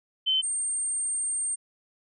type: tone pair in turn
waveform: sine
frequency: 3072 / 8689 Hz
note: G7 / C#9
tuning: -36 / -36 cents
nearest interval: octave + tritone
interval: 1800 cents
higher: second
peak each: -21 / -26 dBFS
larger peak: first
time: 0.26-0.42 / 0.42-1.56 s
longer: second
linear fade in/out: 20 ms
effects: none